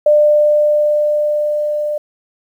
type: tone with level ramp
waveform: sine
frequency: 597 Hz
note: D5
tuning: 28 cents sharp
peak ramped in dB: -6 to -16 dBFS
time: 0.06-1.98 s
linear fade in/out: 5 ms
effects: 8-bit